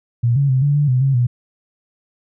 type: tone with pitch steps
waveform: sine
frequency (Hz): 118.8 / 140.3 / 130.2 / 143.8 / 146.3 / 127 / 136.1 / 122.2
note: A#2 / C#3 / C3 / D3 / D3 / B2 / C#3 / B2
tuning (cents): +33 / +21 / -8 / -36 / -6 / +49 / -31 / -18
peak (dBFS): -12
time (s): 0.23-1.27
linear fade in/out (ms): 10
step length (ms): 130
effects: none